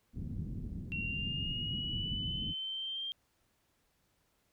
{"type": "low-pass noise", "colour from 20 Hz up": "white", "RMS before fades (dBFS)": -40, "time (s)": [0.13, 2.55], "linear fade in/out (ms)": 50, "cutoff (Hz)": 210, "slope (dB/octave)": 24}
{"type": "linear sweep", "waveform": "sine", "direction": "up", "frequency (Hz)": [2731, 3192], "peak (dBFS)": -36, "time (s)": [0.92, 3.12], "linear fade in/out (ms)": 0}
{"effects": ["pink hiss -75 dBFS RMS until 4.52 s"]}